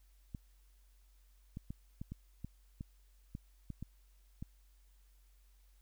clicks, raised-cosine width 5 ms, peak -30 dBFS, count 11, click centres 0.348 / 1.571 / 1.705 / 2.015 / 2.12 / 2.446 / 2.809 / 3.351 / 3.703 / 3.826 / 4.425 s, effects added 47 Hz sine -62 dBFS peak until 5.81 s + white hiss -75 dBFS RMS until 5.81 s

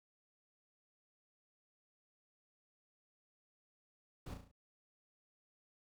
brown noise with echo, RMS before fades -45 dBFS, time 4.26-4.34 s, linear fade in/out 5 ms, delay 35 ms, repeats 5, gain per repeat -5 dB, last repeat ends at 4.515 s, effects none

